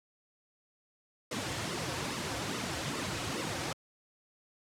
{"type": "noise with flanger", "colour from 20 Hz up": "pink", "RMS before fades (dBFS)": -35, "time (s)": [1.31, 3.73], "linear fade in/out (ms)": 5, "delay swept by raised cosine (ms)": [1.2, 5], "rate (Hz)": 2.4, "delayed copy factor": -0.7, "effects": ["high-pass 100 Hz 12 dB/octave", "low-pass 8000 Hz 12 dB/octave"]}